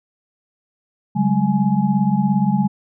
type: tone cluster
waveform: sine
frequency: 141.3 / 190 / 207.2 / 841 Hz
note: C#3 / F#3 / G#3 / G#5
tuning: +34 / +46 / -4 / +22 cents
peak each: -22 / -18 / -18 / -25 dBFS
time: 1.15-2.68 s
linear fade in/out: 20 ms
effects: none